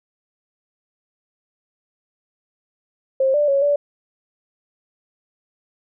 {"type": "tone with pitch steps", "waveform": "sine", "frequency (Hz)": [532, 589, 554, 578], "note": ["C5", "D5", "C#5", "D5"], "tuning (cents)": [29, 5, -1, -28], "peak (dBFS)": -14, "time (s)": [3.2, 3.76], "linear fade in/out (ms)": 5, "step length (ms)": 140, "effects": []}